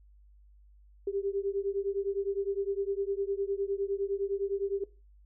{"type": "beating tone pair", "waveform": "sine", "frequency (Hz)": [392, 401.8], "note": ["G4", "G4"], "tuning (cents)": [0, 43], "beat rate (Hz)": 9.8, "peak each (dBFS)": [-32, -33], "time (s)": [1.07, 4.84], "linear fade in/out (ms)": 5, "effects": ["noise-tail reverb RT60 0.3 s tail -19 dB re dry", "added 50 Hz sine -55 dBFS peak until 5.25 s"]}